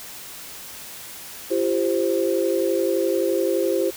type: chord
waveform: sine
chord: F suspended second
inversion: none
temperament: equal with one note detuned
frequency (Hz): 340.3 / 392 / 523.3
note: F4 / G4 / C5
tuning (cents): -45 / 0 / 0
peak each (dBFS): -23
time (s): 1.5-3.91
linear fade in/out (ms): 20
effects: white hiss -38 dBFS RMS until 3.96 s